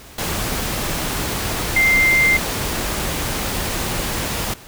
sine tone in noise, 2093 Hz, C7, in tune, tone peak -12 dBFS, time 1.76-2.37 s, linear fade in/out 5 ms, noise pink, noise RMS -23 dBFS, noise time 0.18-4.54 s, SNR +8 dB, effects pink hiss -41 dBFS RMS until 4.67 s

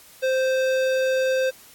sine tone with hard clipping, 522 Hz, C5, 4 cents flat, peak -21 dBFS, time 0.22-1.51 s, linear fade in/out 20 ms, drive 16 dB, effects white hiss -49 dBFS RMS until 1.74 s + AAC 64 kbps

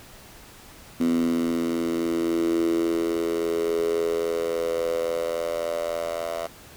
10% pulse tone with high-pass filter sweep, 83.6 Hz, E2, 25 cents sharp, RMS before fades -25 dBFS, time 1-6.47 s, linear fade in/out 5 ms, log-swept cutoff 250 to 660 Hz, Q 6.9, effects pink hiss -47 dBFS RMS until 6.76 s

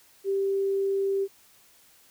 sine tone, 392 Hz, G4, in tune, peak -23 dBFS, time 0.24-1.28 s, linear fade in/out 50 ms, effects white hiss -58 dBFS RMS until 2.1 s

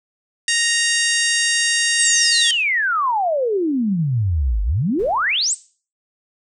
harmonic tone, 932.3 Hz, A#5, in tune, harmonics 2 / 3 / 4 / 5 / 6 / 7 / 8 / 9 / 10, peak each -21 / -23 / -24 / -25 / -26 / -26 / -27 / -28 / -28 dBFS, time 0.48-2.51 s, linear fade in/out 2 ms
sine exponential two-way sweep, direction down then up, 8950 to 47.36 to 8950 Hz, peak -16 dBFS, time 1.98-5.55 s, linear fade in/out 20 ms, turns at 4.63 s
brown noise with exponential decay, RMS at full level -34 dBFS, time 4.99-5.55 s, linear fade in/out 5 ms, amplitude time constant 120 ms
effects noise-tail reverb RT60 0.4 s tail -18 dB re dry

